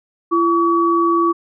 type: tone pair together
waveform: sine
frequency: 338.7 / 1136 Hz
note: E4 / C#6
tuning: +47 / +42 cents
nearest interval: octave + major sixth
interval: 2095 cents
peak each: -15 dBFS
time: 0.31-1.33 s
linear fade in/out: 20 ms
effects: none